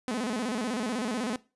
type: tone with vibrato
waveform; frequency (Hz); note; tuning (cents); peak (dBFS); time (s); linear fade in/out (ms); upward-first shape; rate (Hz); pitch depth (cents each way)
sawtooth; 233.1; A#3; 0; -25; 0.08-1.36; 0; square; 16; 150
effects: noise-tail reverb RT60 0.3 s tail -20 dB re dry + resampled to 24000 Hz

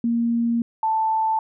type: tone pair in turn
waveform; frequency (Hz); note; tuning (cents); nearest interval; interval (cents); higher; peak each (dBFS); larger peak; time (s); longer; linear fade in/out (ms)
sine; 233.7 / 882.3; A#3 / A5; +5 / +5; octave + major seventh; 2300; second; -18; neither; 0.04-0.62 / 0.83-1.39; first; 2
effects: none

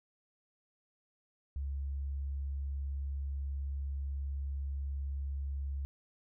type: tone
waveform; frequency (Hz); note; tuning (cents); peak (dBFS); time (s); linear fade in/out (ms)
sine; 69.3; C#2; 0; -34; 1.56-5.85; 0
effects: none

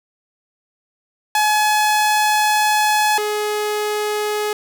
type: tone pair in turn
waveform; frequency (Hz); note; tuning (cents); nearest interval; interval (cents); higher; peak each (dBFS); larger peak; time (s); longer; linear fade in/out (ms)
sawtooth; 849 / 420.8; G#5 / G#4; +38 / +23; octave; 1215; first; -10 / -15; first; 1.35-3.18 / 3.18-4.53; first; 2
effects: none

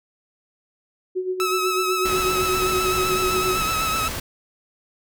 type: tone with tremolo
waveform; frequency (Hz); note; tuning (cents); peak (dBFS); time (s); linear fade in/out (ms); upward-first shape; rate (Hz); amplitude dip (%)
sine; 370; F#4; 0; -20; 1.15-3.59; 20; sine; 8.2; 65
type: tone with vibrato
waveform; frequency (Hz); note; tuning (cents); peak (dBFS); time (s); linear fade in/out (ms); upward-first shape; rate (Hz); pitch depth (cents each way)
sawtooth; 1296; E6; -30; -18; 1.4-4.08; 0; sine; 7.9; 34
type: noise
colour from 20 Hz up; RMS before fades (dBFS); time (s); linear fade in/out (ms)
pink; -29; 2.05-4.2; 5
effects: none

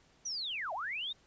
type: linear two-way sweep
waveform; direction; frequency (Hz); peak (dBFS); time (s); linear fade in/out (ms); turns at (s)
sine; down then up; 6050 to 603 to 3797; -35; 0.25-1.13; 10; 0.73
effects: pink hiss -66 dBFS RMS until 1.26 s + resampled to 16000 Hz

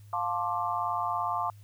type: chord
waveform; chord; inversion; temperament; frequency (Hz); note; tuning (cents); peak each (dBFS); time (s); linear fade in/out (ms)
sine; D minor seventh; first; just; 704.8 / 881 / 1057.2 / 1174.7; F5 / A5 / C6 / D6; +16 / +2 / +18 / 0; -33; 0.13-1.5; 2
effects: added 103 Hz sine -48 dBFS peak until 1.63 s + white hiss -65 dBFS RMS until 1.63 s

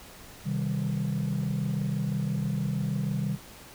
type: chord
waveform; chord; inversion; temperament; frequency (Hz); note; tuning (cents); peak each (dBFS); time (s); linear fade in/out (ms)
sine; C minor; none; just; 130.81 / 156.98 / 196.22; C3 / Eb3 / G3; 0 / +16 / +2; -29; 0.44-3.38; 50
effects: tanh soft clip ceiling -22 dBFS + pink hiss -48 dBFS RMS until 3.74 s

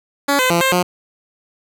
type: tone with pitch steps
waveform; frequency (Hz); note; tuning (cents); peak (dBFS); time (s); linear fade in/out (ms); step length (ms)
10% pulse; 282.3 / 511 / 170.8 / 529 / 178.9; C#4 / C5 / F3 / C5 / F3; +32 / -41 / -38 / +19 / +42; -5; 0.28-0.83; 10; 110
effects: none

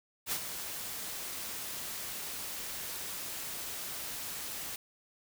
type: noise with ADSR envelope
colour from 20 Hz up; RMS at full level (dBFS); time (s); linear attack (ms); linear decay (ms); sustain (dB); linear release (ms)
white; -32; 0.26-4.76; 60; 69; -8; 3
effects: none

